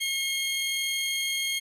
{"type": "tone pair together", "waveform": "sawtooth", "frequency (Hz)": [2163, 3224], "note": ["C#7", "G7"], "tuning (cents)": [-43, 48], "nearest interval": "perfect fifth", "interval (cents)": 691, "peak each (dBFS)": -26, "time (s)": [0, 1.6], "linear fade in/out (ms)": 20, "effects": ["resampled to 32000 Hz"]}